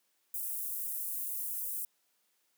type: high-pass noise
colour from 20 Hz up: pink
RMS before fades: -37 dBFS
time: 0.34-1.85 s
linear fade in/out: 2 ms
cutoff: 11000 Hz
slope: 24 dB/octave
effects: white hiss -75 dBFS RMS until 2.57 s + high-pass 200 Hz 12 dB/octave